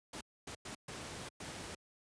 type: noise bursts at uneven times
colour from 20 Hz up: pink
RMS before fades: -45 dBFS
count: 5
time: 0.13-0.21 / 0.47-0.55 / 0.65-0.75 / 0.88-1.29 / 1.4-1.75 s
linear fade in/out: 5 ms
effects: high-pass 80 Hz 12 dB/octave + resampled to 22050 Hz